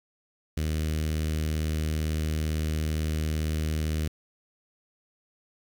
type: tone with notch filter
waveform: sawtooth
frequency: 77.8 Hz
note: D#2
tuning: in tune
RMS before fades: -28 dBFS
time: 0.57-4.08 s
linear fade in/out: 5 ms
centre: 900 Hz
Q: 0.59
effects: 9-bit

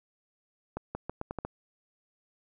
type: accelerating click train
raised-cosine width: 1 ms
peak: -20 dBFS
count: 7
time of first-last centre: 0.77-1.45 s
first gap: 180 ms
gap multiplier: 0.81
effects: none

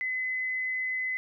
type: tone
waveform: sine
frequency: 2027 Hz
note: B6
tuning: 45 cents sharp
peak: -28 dBFS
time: 0.01-1.17 s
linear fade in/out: 0 ms
effects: none

